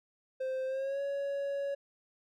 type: tone with pitch glide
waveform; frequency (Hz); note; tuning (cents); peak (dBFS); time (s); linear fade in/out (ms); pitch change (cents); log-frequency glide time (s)
triangle; 522 to 559.5; C5 to C#5; -4 to +16; -30; 0.4-1.75; 10; +120; 0.66-1.01
effects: none